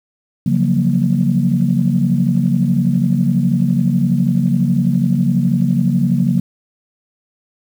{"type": "chord", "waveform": "sine", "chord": "Gb major seventh", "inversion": "second", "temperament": "equal with one note detuned", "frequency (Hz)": [138.59, 174.61, 186.61, 233.1], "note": ["Db3", "F3", "Gb3", "Bb3"], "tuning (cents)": [0, 0, 15, 0], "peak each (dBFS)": -17, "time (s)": [0.46, 6.4], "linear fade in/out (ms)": 5, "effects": ["tanh soft clip ceiling -2 dBFS", "7-bit"]}